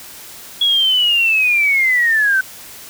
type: linear sweep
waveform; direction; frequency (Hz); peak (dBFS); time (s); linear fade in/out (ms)
sine; down; 3363 to 1512; -11; 0.61-2.41; 5
effects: white hiss -36 dBFS RMS until 2.89 s